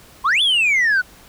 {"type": "exponential two-way sweep", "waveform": "sine", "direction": "up then down", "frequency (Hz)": [987.8, 3520, 1447], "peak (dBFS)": -11, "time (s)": [0.24, 1.02], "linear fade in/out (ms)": 20, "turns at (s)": 0.42, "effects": ["tanh soft clip ceiling -12 dBFS", "pink hiss -46 dBFS RMS until 1.28 s"]}